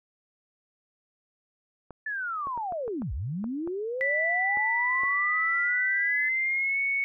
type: clicks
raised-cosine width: 1 ms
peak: -27 dBFS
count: 10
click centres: 1.907 / 2.471 / 2.576 / 2.723 / 2.879 / 3.02 / 3.442 / 3.675 / 4.572 / 5.035 s
type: linear two-way sweep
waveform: sine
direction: down then up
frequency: 1760 to 51 to 1760 Hz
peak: -29 dBFS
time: 2.06-6.29 s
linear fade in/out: 5 ms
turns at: 3.13 s
type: tone with pitch glide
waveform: sine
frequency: 1975.5 to 2217 Hz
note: B6 to C#7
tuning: 0 to 0 cents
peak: -24 dBFS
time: 4.01-7.04 s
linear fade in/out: 0 ms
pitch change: +200 cents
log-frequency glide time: 6.02-6.79 s
effects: none